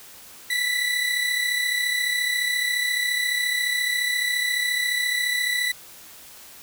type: tone pair together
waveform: 30% pulse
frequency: 1965.6 / 2000 Hz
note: B6 / B6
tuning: -9 / +21 cents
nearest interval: unison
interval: 30 cents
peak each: -20 / -25 dBFS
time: 0.5-5.72 s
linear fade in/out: 5 ms
effects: white hiss -45 dBFS RMS until 6.62 s